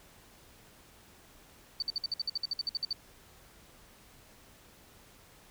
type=tone bursts; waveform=sine; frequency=4566 Hz; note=D8; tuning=50 cents flat; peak=-29 dBFS; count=15; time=1.8-2.929 s; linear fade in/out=2 ms; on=23 ms; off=56 ms; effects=pink hiss -58 dBFS RMS until 5.5 s